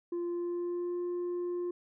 sine tone with pitch glide, 346.7 to 352.6 Hz, F4 to F4, -13 to +17 cents, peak -29 dBFS, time 0.12-1.71 s, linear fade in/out 5 ms, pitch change +30 cents, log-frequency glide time 0.26-1 s, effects tanh soft clip ceiling -31 dBFS

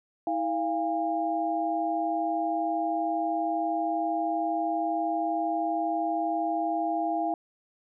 sine tone cluster, 322.6 / 690 / 810 Hz, E4 / F5 / G#5, -37 / -21 / -43 cents, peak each -31 / -28 / -31 dBFS, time 0.27-7.34 s, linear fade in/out 2 ms, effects none

